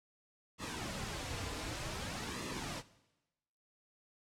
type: noise with flanger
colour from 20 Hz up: pink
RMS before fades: -41 dBFS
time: 0.58-2.83 s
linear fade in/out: 50 ms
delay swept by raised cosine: 1.3 to 5.5 ms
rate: 0.54 Hz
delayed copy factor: -0.6
effects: noise-tail reverb RT60 1.0 s tail -18 dB re dry + low-pass 8000 Hz 12 dB/octave